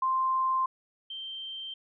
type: tone pair in turn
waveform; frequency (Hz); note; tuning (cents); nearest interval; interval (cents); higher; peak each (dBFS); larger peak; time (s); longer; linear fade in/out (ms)
sine; 1046.5 / 3136; C6 / G7; 0 / 0; octave + perfect fifth; 1900; second; -24 / -36; first; 0.02-0.66 / 1.1-1.74; neither; 5
effects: none